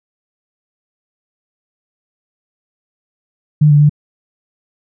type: tone with pitch steps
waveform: sine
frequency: 150.5 / 146.3 / 148 Hz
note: D3 / D3 / D3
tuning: +43 / -6 / +14 cents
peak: -5 dBFS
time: 3.61-3.895 s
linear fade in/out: 10 ms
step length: 95 ms
effects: none